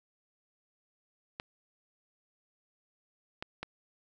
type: clicks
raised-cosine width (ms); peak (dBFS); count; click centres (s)
0.3; -21; 3; 1.399 / 3.425 / 3.63
effects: none